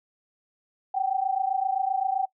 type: tone pair together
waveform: sine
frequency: 756.3 / 784 Hz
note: F#5 / G5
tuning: +38 / 0 cents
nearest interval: minor second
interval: 62 cents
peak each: -26 dBFS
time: 0.94-2.26 s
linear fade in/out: 10 ms
effects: noise-tail reverb RT60 0.1 s tail -20 dB re dry